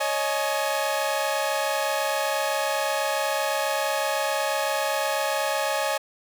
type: chord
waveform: sawtooth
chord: C# suspended second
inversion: none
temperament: equal with one note detuned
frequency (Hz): 554.4 / 622.3 / 844.6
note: C#5 / D#5 / G#5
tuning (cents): 0 / 0 / +29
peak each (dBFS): -24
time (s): 0-5.98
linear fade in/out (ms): 10
effects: none